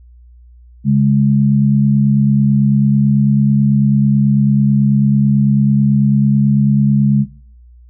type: tone pair together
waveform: sine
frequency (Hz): 138.59 / 207.7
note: C#3 / G#3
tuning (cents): 0 / 0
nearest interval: perfect fifth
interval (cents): 700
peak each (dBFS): -11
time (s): 0.84-7.26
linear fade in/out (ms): 50
effects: noise-tail reverb RT60 0.5 s tail -18 dB re dry + added 60 Hz sine -39 dBFS peak until 7.89 s